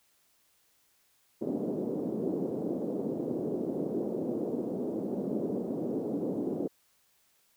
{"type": "band-pass noise", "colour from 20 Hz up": "pink", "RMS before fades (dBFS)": -33, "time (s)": [1.41, 6.68], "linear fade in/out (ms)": 10, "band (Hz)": [210, 480], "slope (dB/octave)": 24, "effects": ["white hiss -69 dBFS RMS until 7.56 s"]}